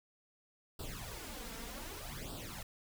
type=noise with flanger; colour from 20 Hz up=pink; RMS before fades=-45 dBFS; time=0.79-2.63 s; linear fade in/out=5 ms; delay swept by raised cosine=0.23 to 4.43 ms; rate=0.65 Hz; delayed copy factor=+0.8; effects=none